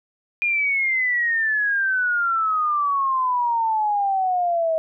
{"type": "exponential sweep", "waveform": "sine", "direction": "down", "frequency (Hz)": [2438, 636], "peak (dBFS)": -18, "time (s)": [0.42, 4.78], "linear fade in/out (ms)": 0, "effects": []}